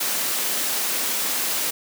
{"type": "high-pass noise", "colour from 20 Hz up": "white", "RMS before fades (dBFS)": -24, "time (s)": [0, 1.71], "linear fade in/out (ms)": 10, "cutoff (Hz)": 190, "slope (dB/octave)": 24, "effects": []}